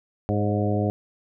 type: harmonic tone with a mistuned harmonic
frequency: 103.6 Hz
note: G#2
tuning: 4 cents flat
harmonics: 1 / 2 / 3 / 4 / 5 / 6 / 7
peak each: -24 / -27 / -29 / -30 / -31 / -32 / -32 dBFS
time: 0.29-0.9 s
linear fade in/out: 0 ms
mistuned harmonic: 5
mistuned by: +39 cents
effects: none